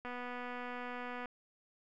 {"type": "click train", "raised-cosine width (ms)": 0.5, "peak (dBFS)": -29, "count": 298, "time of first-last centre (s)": [0.05, 1.257], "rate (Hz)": 246, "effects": []}